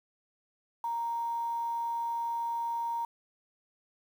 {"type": "tone with quantisation", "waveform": "sine", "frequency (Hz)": 932.3, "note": "A#5", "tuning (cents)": 0, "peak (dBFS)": -30, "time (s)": [0.84, 3.05], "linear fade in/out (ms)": 2, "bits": 9, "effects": []}